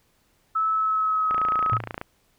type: tone with pitch glide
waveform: sine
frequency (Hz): 1304 to 1275.7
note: E6 to D#6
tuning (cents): -19 to +43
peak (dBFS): -20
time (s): 0.55-1.78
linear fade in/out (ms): 10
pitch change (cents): -38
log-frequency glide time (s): 0.71-1.26
type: click train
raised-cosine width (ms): 0.5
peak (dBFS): -16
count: 21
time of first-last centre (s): 1.31-2.014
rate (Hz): 28.4
type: tone with exponential decay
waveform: sine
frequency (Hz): 113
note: A2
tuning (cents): +47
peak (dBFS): -20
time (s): 1.72-1.95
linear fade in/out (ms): 5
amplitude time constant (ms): 50
effects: pink hiss -65 dBFS RMS until 2.38 s